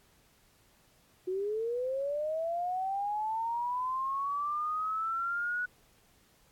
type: linear sweep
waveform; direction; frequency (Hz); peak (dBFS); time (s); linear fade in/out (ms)
sine; up; 362.2 to 1476; -30; 1.27-5.66; 10
effects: pink hiss -65 dBFS RMS until 6.51 s + AAC 64 kbps